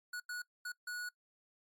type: tone bursts at uneven times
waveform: square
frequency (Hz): 1463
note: F#6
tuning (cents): -20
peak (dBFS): -40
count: 4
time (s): 0.13-0.2 / 0.29-0.42 / 0.65-0.72 / 0.87-1.09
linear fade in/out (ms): 5
effects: noise-tail reverb RT60 0.1 s tail -21 dB re dry + MP3 64 kbps